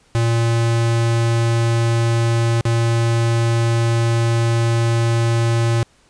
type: tone with dropouts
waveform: square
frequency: 116 Hz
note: A#2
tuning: 8 cents flat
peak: -15 dBFS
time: 0.15-5.83 s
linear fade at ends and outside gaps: 0 ms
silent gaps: 2.61-2.653 s
effects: pink hiss -55 dBFS RMS until 6.09 s + resampled to 22050 Hz